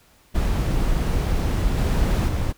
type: noise with level steps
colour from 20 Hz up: brown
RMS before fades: -21 / -19 / -23 dBFS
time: 0.34-2.53 s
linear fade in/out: 20 ms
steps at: 1.76 / 2.27 s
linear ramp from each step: 20 ms
effects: pink hiss -56 dBFS RMS until 2.57 s